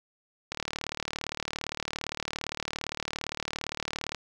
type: click train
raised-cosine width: 0.2 ms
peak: -14 dBFS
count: 137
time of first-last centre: 0.52-4.147 s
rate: 37.5 Hz
effects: none